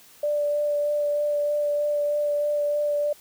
sine tone with vibrato, 587.3 Hz, D5, in tune, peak -21 dBFS, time 0.23-3.13 s, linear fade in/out 5 ms, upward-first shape sine, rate 3.2 Hz, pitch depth 11 cents each way, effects white hiss -52 dBFS RMS until 3.2 s

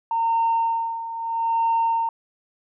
sine tone with tremolo, 915 Hz, A#5, 32 cents flat, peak -16 dBFS, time 0.11-2.09 s, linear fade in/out 2 ms, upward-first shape sine, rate 0.77 Hz, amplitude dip 75%, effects tanh soft clip ceiling -14 dBFS

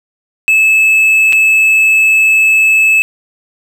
triangle tone with dropouts, 2606 Hz, E7, 20 cents flat, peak -4 dBFS, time 0.48-3.02 s, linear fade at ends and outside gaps 0 ms, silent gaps 1.325-1.33 s, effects none

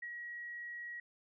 sine tone with ADSR envelope, 1908 Hz, A#6, 40 cents sharp, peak -40 dBFS, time 0.02-1 s, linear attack 8 ms, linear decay 65 ms, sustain -2 dB, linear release 4 ms, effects none

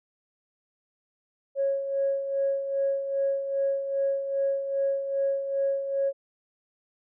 sine tone with tremolo, 550 Hz, C#5, 14 cents flat, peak -21 dBFS, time 1.55-6.13 s, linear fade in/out 50 ms, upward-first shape sine, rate 2.5 Hz, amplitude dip 60%, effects tanh soft clip ceiling -17 dBFS

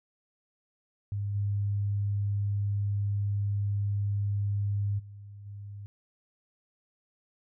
sine tone with level steps, 101.4 Hz, G#2, 41 cents flat, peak -29 / -26 / -43 / -39 dBFS, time 1.12-5.86 s, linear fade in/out 0 ms, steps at 1.34 / 4.98 / 5.45 s, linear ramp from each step 20 ms, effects none

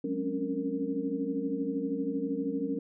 sine tone cluster, 183.1 / 209.1 / 268.7 / 281.4 / 462.1 Hz, F#3 / G#3 / C4 / C#4 / A#4, -18 / +12 / +46 / +26 / -15 cents, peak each -40 / -39 / -34 / -33 / -36 dBFS, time 0.04-2.79 s, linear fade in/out 5 ms, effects none

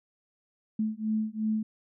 sine beating tone pair, 215.8 / 218.6 Hz, A3 / A3, -33 / -11 cents, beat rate 2.8 Hz, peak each -30 dBFS, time 0.79-1.63 s, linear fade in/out 5 ms, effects none

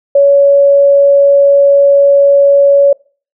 sine tone, 562 Hz, C#5, 24 cents sharp, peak -3 dBFS, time 0.15-2.93 s, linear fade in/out 5 ms, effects noise-tail reverb RT60 0.4 s tail -25 dB re dry

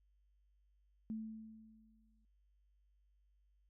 sine tone with exponential decay, 220 Hz, A3, in tune, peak -38 dBFS, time 1.1-2.25 s, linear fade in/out 0 ms, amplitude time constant 250 ms, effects added 50 Hz sine -70 dBFS peak until 3.69 s

